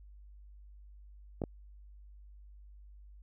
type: clicks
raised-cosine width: 2 ms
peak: -21 dBFS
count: 2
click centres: 1.418 / 1.438 s
effects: added 50 Hz sine -51 dBFS peak until 3.22 s